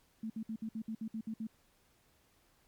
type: tone bursts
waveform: sine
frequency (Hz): 221.3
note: A3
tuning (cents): +10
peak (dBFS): -36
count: 10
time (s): 0.23-1.47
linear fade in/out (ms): 5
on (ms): 70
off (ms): 60
effects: pink hiss -70 dBFS RMS until 2.67 s + MP3 96 kbps